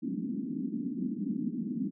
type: band-pass noise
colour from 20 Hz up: pink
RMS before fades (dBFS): -34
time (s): 0.02-1.91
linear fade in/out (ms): 20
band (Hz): 190 to 290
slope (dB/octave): 48
effects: none